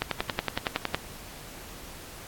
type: click train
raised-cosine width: 0.3 ms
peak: -9 dBFS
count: 11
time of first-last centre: 0.02-0.946 s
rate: 10.8 Hz
effects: pink hiss -44 dBFS RMS until 2.27 s + AAC 64 kbps